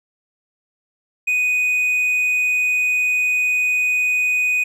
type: tone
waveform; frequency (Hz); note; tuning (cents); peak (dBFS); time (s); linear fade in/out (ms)
triangle; 2489; D#7; 0; -14; 1.27-4.64; 10
effects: none